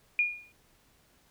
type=tone with exponential decay; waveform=sine; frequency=2431 Hz; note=D#7; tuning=41 cents flat; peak=-20 dBFS; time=0.19-0.52 s; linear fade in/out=1 ms; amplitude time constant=70 ms; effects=pink hiss -65 dBFS RMS until 1.3 s